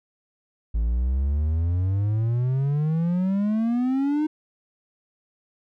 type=exponential sweep; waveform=triangle; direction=up; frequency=53.7 to 311.1 Hz; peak=-18 dBFS; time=0.74-4.27 s; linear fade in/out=10 ms; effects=none